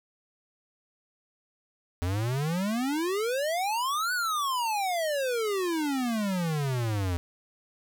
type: exponential two-way sweep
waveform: square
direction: up then down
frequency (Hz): 84.9 to 1511 to 84.9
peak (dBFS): -27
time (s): 2.02-7.17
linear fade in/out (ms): 0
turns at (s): 4.13
effects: none